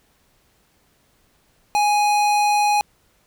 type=tone with hard clipping; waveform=sine; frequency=830.6 Hz; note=G#5; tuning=in tune; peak=-17 dBFS; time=1.75-2.81 s; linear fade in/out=0 ms; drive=18 dB; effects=pink hiss -61 dBFS RMS until 3.26 s